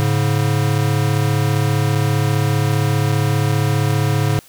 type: tone pair together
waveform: square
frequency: 106.52 / 141.6 Hz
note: G#2 / C#3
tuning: +44 / +37 cents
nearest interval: perfect fourth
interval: 493 cents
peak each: -18 dBFS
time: 0-4.39 s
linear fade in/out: 0 ms
effects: white hiss -46 dBFS RMS until 4.48 s